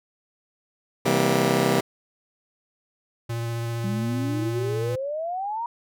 15% pulse chord, C dominant seventh, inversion none, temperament just, 130.81 / 163.52 / 196.22 / 235.5 Hz, C3 / E3 / G3 / Bb3, 0 / -14 / +2 / +18 cents, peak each -19 dBFS, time 1.05-1.81 s, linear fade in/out 10 ms
square tone with vibrato, 116.54 Hz, A#2, in tune, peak -27 dBFS, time 3.29-4.96 s, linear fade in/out 10 ms, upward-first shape sine, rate 15 Hz, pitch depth 12 cents each way
sine exponential sweep, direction up, 190 to 962 Hz, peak -26 dBFS, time 3.84-5.66 s, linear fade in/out 2 ms
effects none

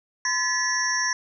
sine tone cluster, 1018 / 1722 / 1945 / 5590 / 6130 Hz, C6 / A6 / B6 / F8 / G8, -48 / -38 / -27 / +1 / -40 cents, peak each -30 / -26 / -30 / -27 / -30 dBFS, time 0.25-1.13 s, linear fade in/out 2 ms, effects none

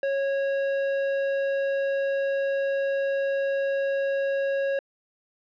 sine tone with tanh clipping, 550 Hz, C#5, 14 cents flat, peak -25 dBFS, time 0.03-4.79 s, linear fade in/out 2 ms, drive 14 dB, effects low-pass 3000 Hz 12 dB/octave

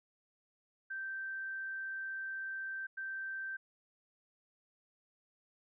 sine tone bursts at uneven times, 1561 Hz, G6, 8 cents flat, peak -38 dBFS, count 2, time 0.9-2.87 / 2.97-3.57 s, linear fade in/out 10 ms, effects none

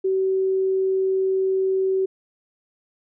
sine tone, 380.9 Hz, G4, 50 cents flat, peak -18 dBFS, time 0.04-2.06 s, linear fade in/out 10 ms, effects none

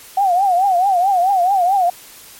sine tone with vibrato, 748 Hz, F#5, 19 cents sharp, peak -11 dBFS, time 0.17-1.9 s, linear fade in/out 5 ms, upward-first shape triangle, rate 4.6 Hz, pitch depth 160 cents each way, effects white hiss -40 dBFS RMS until 2.39 s + MP3 64 kbps

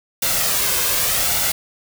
white noise with flanger, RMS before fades -19 dBFS, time 0.22-1.52 s, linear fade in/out 5 ms, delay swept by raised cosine 1.4 to 1.93 ms, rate 0.87 Hz, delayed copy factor +0.5, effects none

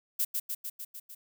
violet noise with echo, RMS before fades -28 dBFS, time 0.19-0.25 s, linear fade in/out 10 ms, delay 150 ms, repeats 6, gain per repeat -3 dB, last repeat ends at 1.15 s, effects none

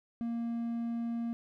triangle tone, 233.1 Hz, A#3, in tune, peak -30 dBFS, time 0.21-1.33 s, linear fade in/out 0 ms, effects none

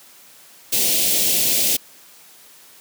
white band-stop noise, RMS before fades -18 dBFS, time 0.72-1.77 s, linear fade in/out 10 ms, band 620 to 2500 Hz, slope 24 dB/octave, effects white hiss -47 dBFS RMS until 2.8 s + high-pass 150 Hz 12 dB/octave

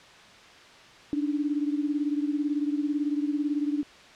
sine beating tone pair, 289.1 / 307.1 Hz, D4 / D#4, -27 / -23 cents, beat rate 18 Hz, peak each -26 / -30 dBFS, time 1.13-3.83 s, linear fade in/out 0 ms, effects white hiss -50 dBFS RMS until 4.15 s + low-pass 4000 Hz 12 dB/octave

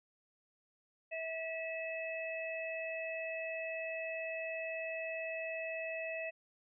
harmonic tone, 649 Hz, E5, 27 cents flat, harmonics 1 / 3 / 4, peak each -40 / -46 / -42 dBFS, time 1.11-6.31 s, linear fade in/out 20 ms, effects none

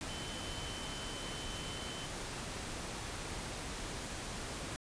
sine tone in noise, 3053 Hz, G7, 46 cents flat, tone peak -47 dBFS, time 0.09-2.06 s, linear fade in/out 0 ms, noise pink, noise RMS -42 dBFS, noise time 0.01-4.76 s, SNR -8 dB, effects resampled to 22050 Hz

